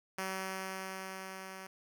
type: tone with level ramp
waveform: 5% pulse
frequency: 190 Hz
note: F#3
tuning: 46 cents sharp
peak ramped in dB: -24 to -34 dBFS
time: 0.18-1.67 s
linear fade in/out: 5 ms
effects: none